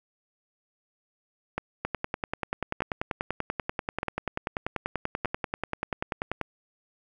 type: two click trains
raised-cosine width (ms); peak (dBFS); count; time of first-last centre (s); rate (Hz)
0.5; -13 / -13; 48 / 4; 1.85-6.413 / 1.58-5.256; 10.3 / 0.816
effects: 9-bit